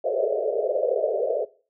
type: band-pass noise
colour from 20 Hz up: white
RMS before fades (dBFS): -24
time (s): 0.04-1.45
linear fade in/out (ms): 10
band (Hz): 400 to 650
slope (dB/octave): 96
effects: noise-tail reverb RT60 0.4 s tail -20 dB re dry